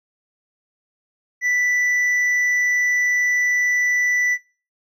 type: tone with hard clipping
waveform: sine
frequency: 1975.5 Hz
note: B6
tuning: in tune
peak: -18 dBFS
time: 1.41-4.38 s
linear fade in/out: 50 ms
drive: 4 dB
effects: noise-tail reverb RT60 0.4 s tail -23 dB re dry